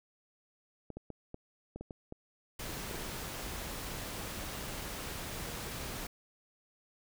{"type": "clicks", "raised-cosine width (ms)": 2, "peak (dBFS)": -29, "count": 10, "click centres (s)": [0.903, 0.97, 1.103, 1.344, 1.76, 1.81, 1.908, 2.124, 2.912, 2.945]}
{"type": "noise", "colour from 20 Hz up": "pink", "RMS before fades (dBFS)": -41, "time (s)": [2.59, 6.07], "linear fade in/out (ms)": 5}
{"effects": []}